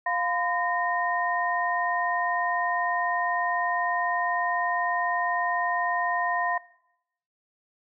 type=tone cluster; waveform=sine; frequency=702 / 1014 / 1844 Hz; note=F5 / B5 / A#6; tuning=+9 / +45 / -19 cents; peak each=-28 dBFS; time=0.06-6.58 s; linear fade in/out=5 ms; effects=noise-tail reverb RT60 0.8 s tail -20 dB re dry